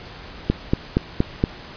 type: click train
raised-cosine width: 3 ms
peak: -3 dBFS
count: 5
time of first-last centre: 0.5-1.439 s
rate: 4.26 Hz
effects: pink hiss -39 dBFS RMS until 1.76 s + resampled to 11025 Hz